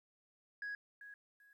sine tone with echo, 1661.2 Hz, G#6, in tune, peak -38 dBFS, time 0.62-0.75 s, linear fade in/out 2 ms, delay 390 ms, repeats 2, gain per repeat -12 dB, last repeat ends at 1.53 s, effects tanh soft clip ceiling -38 dBFS + 13-bit

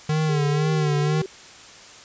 square tone with vibrato, 151.3 Hz, D#3, 48 cents flat, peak -20 dBFS, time 0.09-1.22 s, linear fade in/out 5 ms, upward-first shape sine, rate 2 Hz, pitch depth 58 cents each way
sine tone with pitch glide, 407.9 to 382.8 Hz, G#4 to G4, -31 to -41 cents, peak -28 dBFS, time 0.29-1.26 s, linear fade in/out 2 ms, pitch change -110 cents, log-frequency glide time 0.66-0.75 s
effects white hiss -44 dBFS RMS until 2.04 s + resampled to 16000 Hz

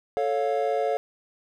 triangle chord, A augmented, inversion none, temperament equal with one note detuned, 440 / 554.4 / 704.1 Hz, A4 / C#5 / E#5, 0 / 0 / +14 cents, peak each -25 dBFS, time 0.17-0.97 s, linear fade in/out 0 ms, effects none

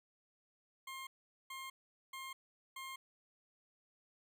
20% pulse tone bursts, 1064 Hz, C6, 29 cents sharp, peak -40 dBFS, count 4, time 0.87-2.96 s, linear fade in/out 5 ms, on 200 ms, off 430 ms, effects none

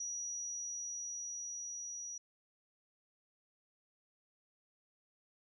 sine tone with level ramp, 5810 Hz, F#8, 32 cents flat, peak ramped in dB -38 to -42 dBFS, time 0-2.18 s, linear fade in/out 5 ms, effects none

